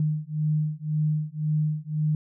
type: beating tone pair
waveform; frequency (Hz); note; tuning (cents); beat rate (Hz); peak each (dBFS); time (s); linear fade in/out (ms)
sine; 152.1 / 154; D#3 / D#3; -39 / -17; 1.9; -26; 0-2.15; 2
effects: none